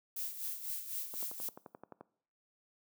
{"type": "noise with tremolo", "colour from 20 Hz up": "violet", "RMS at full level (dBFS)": -38, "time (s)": [0.16, 1.49], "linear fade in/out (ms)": 5, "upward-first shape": "sine", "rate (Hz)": 4, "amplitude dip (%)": 65}
{"type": "click train", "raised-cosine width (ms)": 1, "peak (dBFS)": -33, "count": 11, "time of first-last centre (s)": [1.14, 2.01], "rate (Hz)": 11.5}
{"effects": ["noise-tail reverb RT60 0.6 s tail -20 dB re dry", "high-pass 200 Hz 12 dB/octave"]}